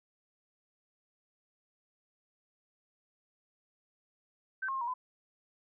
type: tone with pitch steps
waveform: sine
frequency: 1544 / 1074 / 1064 / 949 / 1010 Hz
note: G6 / C6 / C6 / A#5 / B5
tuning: -27 / +45 / +29 / +31 / +39 cents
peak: -32 dBFS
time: 4.62-4.94 s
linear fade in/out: 10 ms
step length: 64 ms
effects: none